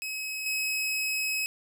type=tone with level steps; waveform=sawtooth; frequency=2557 Hz; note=D#7; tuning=47 cents sharp; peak=-29 / -24 dBFS; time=0.02-1.46 s; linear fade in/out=0 ms; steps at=0.46 s; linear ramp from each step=2 ms; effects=none